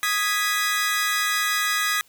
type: chord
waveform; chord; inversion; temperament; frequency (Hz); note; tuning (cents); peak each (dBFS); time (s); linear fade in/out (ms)
sawtooth; G# minor; second; equal; 1244.5 / 1661.2 / 1975.5; D#6 / G#6 / B6; 0 / 0 / 0; -22; 0.03-2.01; 0
effects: white hiss -57 dBFS RMS until 2.08 s